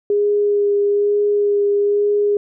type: tone with vibrato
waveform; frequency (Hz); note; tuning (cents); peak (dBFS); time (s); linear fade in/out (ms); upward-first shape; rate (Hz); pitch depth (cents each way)
sine; 409.4; G#4; -25; -13; 0.1-2.37; 2; sine; 1.1; 13
effects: none